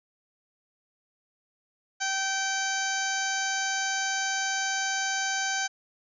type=harmonic tone; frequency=775 Hz; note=G5; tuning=20 cents flat; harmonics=1 / 2 / 3 / 4 / 5 / 6 / 7 / 8 / 9; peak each=-33 / -30 / -38 / -38 / -42 / -38 / -42 / -33 / -40 dBFS; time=2-5.68 s; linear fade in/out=20 ms; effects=none